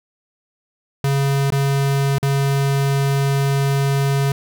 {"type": "tone with dropouts", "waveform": "square", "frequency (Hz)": 138.59, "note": "C#3", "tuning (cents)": 0, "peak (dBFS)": -16, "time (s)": [1.04, 4.32], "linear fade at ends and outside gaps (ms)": 2, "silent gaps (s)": [[1.504, 1.522], [2.184, 2.228]], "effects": []}